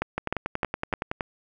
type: two click trains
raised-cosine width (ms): 0.5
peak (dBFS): -12 / -10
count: 12 / 4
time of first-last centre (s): 0.18-1.208 / 0.02-0.937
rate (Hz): 10.7 / 3.27
effects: none